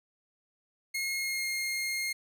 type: tone with pitch glide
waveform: sawtooth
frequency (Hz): 2155 to 2133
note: C#7 to C7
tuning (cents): -49 to +33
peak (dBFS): -27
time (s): 0.94-2.13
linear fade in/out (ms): 10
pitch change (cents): -18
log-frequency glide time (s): 1.18-1.47
effects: none